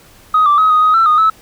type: tone with pitch steps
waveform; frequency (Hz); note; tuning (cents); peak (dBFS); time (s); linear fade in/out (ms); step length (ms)
sine; 1256 / 1171 / 1271 / 1246 / 1256 / 1337 / 1234 / 1303; D#6 / D6 / D#6 / D#6 / D#6 / E6 / D#6 / E6; +16 / -5 / +36 / +2 / +16 / +24 / -15 / -20; -6; 0.34-1.3; 5; 120
effects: tanh soft clip ceiling -4 dBFS + pink hiss -44 dBFS RMS until 1.41 s